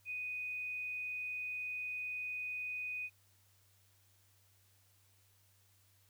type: tone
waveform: sine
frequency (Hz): 2489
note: D#7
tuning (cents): 0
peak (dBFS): -38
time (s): 0.05-3.1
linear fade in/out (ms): 50
effects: added 97 Hz sine -70 dBFS peak until 6.09 s + white hiss -71 dBFS RMS until 6.09 s